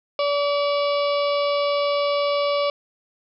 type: harmonic tone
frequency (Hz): 574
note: D5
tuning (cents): -40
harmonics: 1 / 2 / 4 / 5 / 6 / 7 / 8 / 9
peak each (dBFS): -20 / -26 / -32 / -34 / -36 / -37 / -38 / -39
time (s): 0.19-2.7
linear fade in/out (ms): 2
effects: none